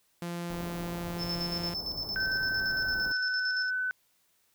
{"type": "tone", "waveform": "sawtooth", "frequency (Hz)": 172.5, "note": "F3", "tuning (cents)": -21, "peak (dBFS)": -30, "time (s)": [0.22, 1.74], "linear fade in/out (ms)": 2}
{"type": "band-stop noise", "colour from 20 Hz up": "pink", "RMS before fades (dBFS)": -43, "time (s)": [0.5, 3.12], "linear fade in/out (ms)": 0, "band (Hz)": [1000, 14000], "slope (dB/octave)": 24}
{"type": "tone with tremolo", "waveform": "sine", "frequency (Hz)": 5274, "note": "E8", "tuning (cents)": 0, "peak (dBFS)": -31, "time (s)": [1.18, 3.71], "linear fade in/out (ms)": 50, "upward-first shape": "square", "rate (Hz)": 8.8, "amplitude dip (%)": 60}
{"type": "tone with pitch glide", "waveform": "sine", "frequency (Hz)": [1542, 1506.8], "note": ["G6", "F#6"], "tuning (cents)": [-29, 31], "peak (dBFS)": -28, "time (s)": [2.16, 3.91], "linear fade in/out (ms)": 0, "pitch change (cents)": -40, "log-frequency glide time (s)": [2.64, 3.16]}
{"effects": ["white hiss -70 dBFS RMS until 4.54 s"]}